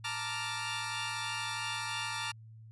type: chord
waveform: 15% pulse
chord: Bb major seventh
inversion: third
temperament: equal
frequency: 880 / 932.3 / 1174.7 / 1396.9 Hz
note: A5 / Bb5 / D6 / F6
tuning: 0 / 0 / 0 / 0 cents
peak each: -34 dBFS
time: 0.04-2.32 s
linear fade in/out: 10 ms
effects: added 111 Hz sine -49 dBFS peak until 2.71 s + resampled to 24000 Hz